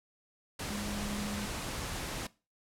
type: tone in noise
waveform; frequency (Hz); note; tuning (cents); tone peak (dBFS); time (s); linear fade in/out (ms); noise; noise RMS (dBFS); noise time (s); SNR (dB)
sine; 205.7; G#3; -16; -37; 0.7-1.46; 5; pink; -38; 0.59-2.27; -2
effects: noise-tail reverb RT60 0.3 s tail -20 dB re dry + low-pass 11000 Hz 12 dB/octave